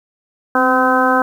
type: harmonic tone with a mistuned harmonic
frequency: 256.1 Hz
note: C4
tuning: 37 cents flat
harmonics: 1 / 2 / 3 / 4 / 5 / 6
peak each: -18 / -18 / -18 / -18 / -18 / -18 dBFS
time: 0.55-1.22 s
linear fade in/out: 2 ms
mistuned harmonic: 1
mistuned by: +36 cents
effects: 7-bit